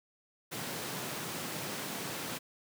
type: high-pass noise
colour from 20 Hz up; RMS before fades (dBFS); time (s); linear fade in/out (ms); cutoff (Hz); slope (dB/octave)
pink; -39; 0.51-2.39; 20; 130; 24
effects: none